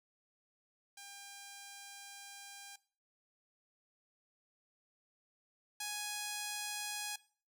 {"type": "tone pair in turn", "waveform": "5% pulse", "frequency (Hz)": [800, 832.7], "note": ["G5", "G#5"], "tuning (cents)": [35, 4], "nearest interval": "minor second", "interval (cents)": 69, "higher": "second", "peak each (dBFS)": [-38, -27], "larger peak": "second", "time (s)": [[0.97, 2.76], [5.8, 7.16]], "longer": "first", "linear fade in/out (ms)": 5, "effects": ["noise-tail reverb RT60 0.4 s tail -18 dB re dry"]}